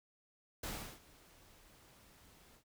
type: noise with ADSR envelope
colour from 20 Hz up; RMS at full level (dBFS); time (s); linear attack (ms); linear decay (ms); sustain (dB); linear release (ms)
pink; -41; 0.63-2.64; 7; 350; -22; 86
effects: none